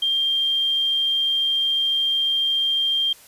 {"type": "tone", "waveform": "sine", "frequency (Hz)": 3187, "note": "G7", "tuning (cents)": 28, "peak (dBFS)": -18, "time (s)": [0.02, 3.13], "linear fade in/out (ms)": 5, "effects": ["white hiss -48 dBFS RMS until 3.27 s", "resampled to 32000 Hz"]}